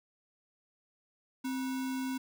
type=tone with sample-and-hold; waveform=sine; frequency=261.6 Hz; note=C4; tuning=in tune; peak=-32 dBFS; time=1.44-2.18 s; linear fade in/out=10 ms; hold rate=1225 Hz; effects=none